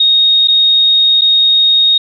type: tone with dropouts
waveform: sine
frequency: 3729 Hz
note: A#7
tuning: in tune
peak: -6 dBFS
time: 0-1.98 s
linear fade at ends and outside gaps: 5 ms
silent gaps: 0.475-0.482 / 1.211-1.217 s
effects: none